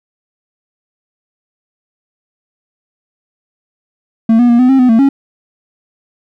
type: tone with pitch steps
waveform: triangle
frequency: 225.2 / 242.4 / 236.8 / 252.2 / 267 / 251.6 / 225.6 / 275.3 Hz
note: A3 / B3 / A#3 / B3 / C4 / B3 / A3 / C#4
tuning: +40 / -32 / +27 / +36 / +35 / +32 / +44 / -12 cents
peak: -3 dBFS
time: 4.29-5.09 s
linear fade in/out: 5 ms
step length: 100 ms
effects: none